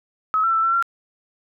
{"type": "tone with pitch steps", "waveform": "sine", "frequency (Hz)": [1282, 1345, 1326, 1349, 1371], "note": ["E6", "E6", "E6", "E6", "F6"], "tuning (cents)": [-49, 34, 10, 40, -32], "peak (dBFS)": -16, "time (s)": [0.34, 0.825], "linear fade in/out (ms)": 0, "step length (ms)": 97, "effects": []}